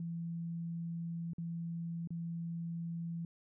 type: tone with dropouts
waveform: sine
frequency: 168 Hz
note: E3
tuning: 33 cents sharp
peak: -37 dBFS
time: 0-3.25 s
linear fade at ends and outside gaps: 2 ms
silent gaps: 1.334-1.382 / 2.074-2.105 s
effects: none